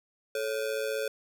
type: ring-modulated tone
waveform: square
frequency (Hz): 493.9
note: B4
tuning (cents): 0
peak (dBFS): -27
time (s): 0.35-1.08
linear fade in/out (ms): 2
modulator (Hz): 57.6
effects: none